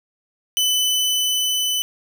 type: tone with level ramp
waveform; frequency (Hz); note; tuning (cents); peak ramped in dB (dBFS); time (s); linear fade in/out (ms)
sawtooth; 3006; F#7; +27; -13 to -16; 0.57-1.82; 0
effects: none